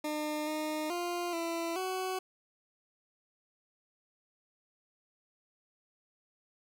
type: tone with pitch steps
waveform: 20% pulse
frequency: 302.6 / 307.4 / 350 / 334.6 / 373.6 Hz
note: D#4 / D#4 / F4 / E4 / F#4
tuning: -48 / -21 / +4 / +26 / +17 cents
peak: -28 dBFS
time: 0.04-2.19 s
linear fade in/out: 5 ms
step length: 430 ms
effects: none

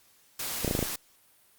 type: noise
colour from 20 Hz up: white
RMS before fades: -34 dBFS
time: 0.39-0.96 s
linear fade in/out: 5 ms
type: clicks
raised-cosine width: 2 ms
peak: -14 dBFS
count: 6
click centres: 0.647 / 0.678 / 0.711 / 0.751 / 0.791 / 0.827 s
effects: white hiss -62 dBFS RMS until 1.58 s + Opus 48 kbps

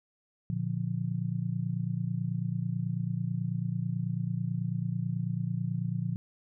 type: chord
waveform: sine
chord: Bb major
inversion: none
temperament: just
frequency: 116.54 / 145.68 / 174.81 Hz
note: Bb2 / D3 / F3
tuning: 0 / -14 / +2 cents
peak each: -33 / -34 / -33 dBFS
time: 0.5-6.16 s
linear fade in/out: 0 ms
effects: none

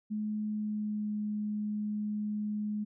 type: tone with pitch glide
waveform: sine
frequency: 212.5 to 210.2 Hz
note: G#3 to G#3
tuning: +40 to +21 cents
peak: -31 dBFS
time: 0.1-2.85 s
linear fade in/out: 20 ms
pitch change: -19 cents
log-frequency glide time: 0.46-1.12 s
effects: none

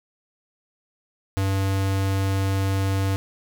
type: tone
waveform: square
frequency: 97 Hz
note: G2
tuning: 18 cents flat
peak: -21 dBFS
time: 1.37-3.16 s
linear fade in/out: 0 ms
effects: none

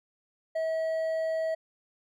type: tone with hard clipping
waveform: triangle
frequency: 644 Hz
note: E5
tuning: 41 cents flat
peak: -28 dBFS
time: 0.55-1.55 s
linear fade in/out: 10 ms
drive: 7 dB
effects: none

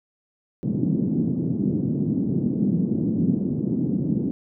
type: band-pass noise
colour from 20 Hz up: pink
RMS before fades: -23 dBFS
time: 0.63-4.31 s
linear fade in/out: 0 ms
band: 160 to 280 Hz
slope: 24 dB/octave
effects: none

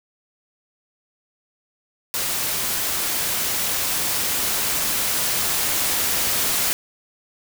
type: noise with level ramp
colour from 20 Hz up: white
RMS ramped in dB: -24 to -21 dBFS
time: 2.14-6.73 s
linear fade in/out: 0 ms
effects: none

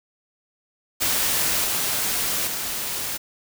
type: noise with level steps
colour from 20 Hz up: white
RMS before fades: -22 / -24 / -28 dBFS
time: 1-3.18 s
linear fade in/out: 20 ms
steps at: 1.64 / 2.47 s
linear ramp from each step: 2 ms
effects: none

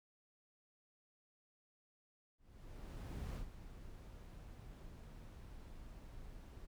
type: noise with ADSR envelope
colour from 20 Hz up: brown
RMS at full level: -43 dBFS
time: 2.38-6.67 s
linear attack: 980 ms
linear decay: 97 ms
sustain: -10 dB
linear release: 22 ms
effects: none

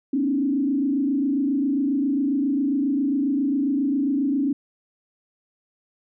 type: tone with frequency modulation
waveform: sine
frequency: 277.2 Hz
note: C#4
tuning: in tune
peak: -19 dBFS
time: 0.13-4.53 s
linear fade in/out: 5 ms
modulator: 27.4 Hz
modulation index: 1
effects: none

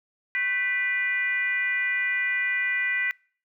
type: tone with frequency modulation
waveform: sine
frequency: 1975.5 Hz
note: B6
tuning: in tune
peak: -23 dBFS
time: 0.35-3.11 s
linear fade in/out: 0 ms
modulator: 447 Hz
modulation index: 0.75
effects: noise-tail reverb RT60 0.5 s tail -26 dB re dry

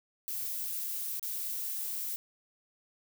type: noise with dropouts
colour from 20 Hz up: violet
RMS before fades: -36 dBFS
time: 0.28-2.16 s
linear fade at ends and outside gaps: 0 ms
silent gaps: 1.195-1.228 s
effects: none

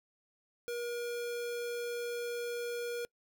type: tone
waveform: square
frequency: 477.4 Hz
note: A#4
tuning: 41 cents sharp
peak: -36 dBFS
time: 0.68-3.05 s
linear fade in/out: 0 ms
effects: noise-tail reverb RT60 0.1 s tail -26 dB re dry

